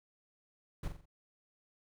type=noise with echo; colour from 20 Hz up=brown; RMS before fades=-36 dBFS; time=0.83-0.88 s; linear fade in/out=5 ms; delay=44 ms; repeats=4; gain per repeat=-7 dB; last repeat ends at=1.056 s; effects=none